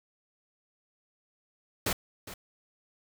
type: noise with echo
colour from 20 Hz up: pink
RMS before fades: -29 dBFS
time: 1.86-1.93 s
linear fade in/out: 5 ms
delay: 410 ms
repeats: 1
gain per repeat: -14 dB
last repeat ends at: 2.34 s
effects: none